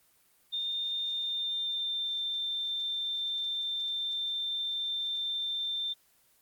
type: tone with pitch glide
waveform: sine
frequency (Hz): 3624 to 3576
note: A#7 to A7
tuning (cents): -50 to +27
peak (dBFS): -30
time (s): 0.52-5.94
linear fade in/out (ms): 20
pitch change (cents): -23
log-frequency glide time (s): 1.07-2.11
effects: white hiss -66 dBFS RMS until 6.41 s + Opus 24 kbps